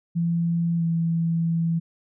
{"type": "tone with pitch glide", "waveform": "sine", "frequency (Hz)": [169, 166.1], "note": ["E3", "E3"], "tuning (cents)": [43, 13], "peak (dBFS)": -20, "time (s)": [0.15, 1.8], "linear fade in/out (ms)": 20, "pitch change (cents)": -30, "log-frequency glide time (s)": [0.77, 0.83], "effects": []}